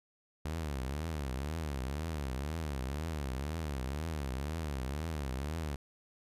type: tone with vibrato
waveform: sawtooth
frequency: 72.5 Hz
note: D2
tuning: 22 cents flat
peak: -31 dBFS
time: 0.45-5.76 s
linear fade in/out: 5 ms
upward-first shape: triangle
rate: 2 Hz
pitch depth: 260 cents each way
effects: resampled to 32000 Hz